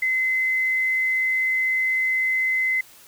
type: tone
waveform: sine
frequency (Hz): 2049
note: C7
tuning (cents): -37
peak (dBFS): -19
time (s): 0.02-2.81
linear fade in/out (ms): 5
effects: white hiss -49 dBFS RMS until 3.07 s